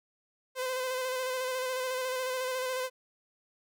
sawtooth tone with vibrato, 513 Hz, C5, 34 cents flat, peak -27 dBFS, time 0.55-2.9 s, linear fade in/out 50 ms, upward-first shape square, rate 14 Hz, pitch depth 23 cents each way, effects none

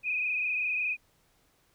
sine tone with frequency modulation, 2489 Hz, D#7, in tune, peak -27 dBFS, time 0.03-0.97 s, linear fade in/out 50 ms, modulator 25.3 Hz, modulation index 2.9, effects pink hiss -68 dBFS RMS until 1.74 s

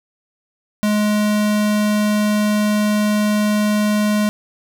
square tone, 210 Hz, G#3, 19 cents sharp, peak -15 dBFS, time 0.83-4.29 s, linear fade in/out 0 ms, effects none

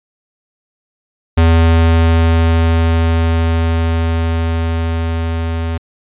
square tone with level ramp, 82.41 Hz, E2, in tune, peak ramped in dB -7 to -17 dBFS, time 1.37-5.78 s, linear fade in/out 10 ms, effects resampled to 8000 Hz

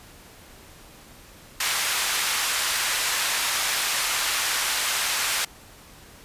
pink band-pass noise, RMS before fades -25 dBFS, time 1.6-5.45 s, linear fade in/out 5 ms, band 1300 to 13000 Hz, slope 12 dB/octave, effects pink hiss -48 dBFS RMS until 6.24 s + resampled to 32000 Hz

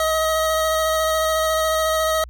25% pulse tone with vibrato, 634 Hz, D#5, 32 cents sharp, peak -14 dBFS, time 0-2.24 s, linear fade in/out 2 ms, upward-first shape square, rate 14 Hz, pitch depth 10 cents each way, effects added 60 Hz sine -36 dBFS peak until 2.29 s

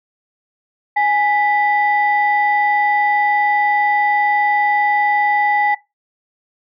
sine tone pair together, 830.6 / 1975.5 Hz, G#5 / B6, 0 / 0 cents, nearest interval octave + minor third, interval 1500 cents, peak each -13 / -18 dBFS, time 0.96-5.75 s, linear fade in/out 10 ms, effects noise-tail reverb RT60 0.2 s tail -17 dB re dry + tanh soft clip ceiling -5 dBFS

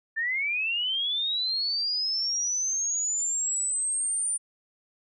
sine linear sweep, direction up, 1760 to 9240 Hz, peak -25 dBFS, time 0.16-4.38 s, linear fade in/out 20 ms, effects none

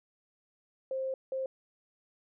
sine tone bursts at uneven times, 528 Hz, C5, 16 cents sharp, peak -31 dBFS, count 2, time 0.91-1.14 / 1.32-1.46 s, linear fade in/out 2 ms, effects none

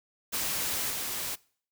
white noise with level steps, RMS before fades -31 / -34 dBFS, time 0.32-1.36 s, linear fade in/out 20 ms, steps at 0.9 s, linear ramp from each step 5 ms, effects noise-tail reverb RT60 0.5 s tail -23 dB re dry

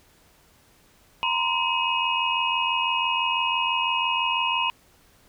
sine tone cluster, 938 / 1024 / 2548 / 2871 Hz, A#5 / C6 / D#7 / F7, +11 / -38 / +41 / +47 cents, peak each -27 dBFS, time 1.23-4.7 s, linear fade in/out 0 ms, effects pink hiss -58 dBFS RMS until 5.28 s

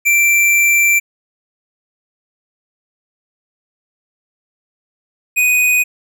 square tone pair in turn, 2349 / 2489 Hz, D7 / D#7, 0 / 0 cents, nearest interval minor second, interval 100 cents, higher second, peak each -10 / -11 dBFS, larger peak first, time 0.05-1 / 5.36-5.84 s, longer first, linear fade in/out 20 ms, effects none

